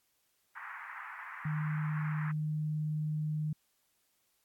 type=band-pass noise; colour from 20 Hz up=white; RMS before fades=-45 dBFS; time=0.55-2.32 s; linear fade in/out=10 ms; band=920 to 2000 Hz; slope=48 dB/octave
type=tone; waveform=sine; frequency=153.1 Hz; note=D#3; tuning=28 cents flat; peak=-31 dBFS; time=1.45-3.53 s; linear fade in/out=5 ms
effects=white hiss -75 dBFS RMS until 4.44 s + AAC 64 kbps